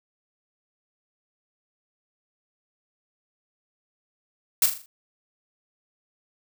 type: noise with echo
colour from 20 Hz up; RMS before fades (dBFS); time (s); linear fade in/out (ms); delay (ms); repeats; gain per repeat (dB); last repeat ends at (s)
blue; -18; 4.62-4.66; 2; 40; 5; -7; 4.86
effects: none